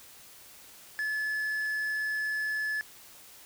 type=tone; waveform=triangle; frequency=1722 Hz; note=A6; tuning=38 cents flat; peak=-27 dBFS; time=0.99-2.81 s; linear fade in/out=0 ms; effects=white hiss -52 dBFS RMS until 3.45 s